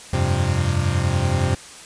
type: chord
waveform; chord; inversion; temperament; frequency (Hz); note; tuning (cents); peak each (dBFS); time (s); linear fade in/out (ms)
40% pulse; F suspended second; none; equal; 87.31 / 98 / 130.81; F2 / G2 / C3; 0 / 0 / 0; -21 / -22 / -21; 0.13-1.55; 5
effects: white hiss -40 dBFS RMS until 1.85 s + resampled to 22050 Hz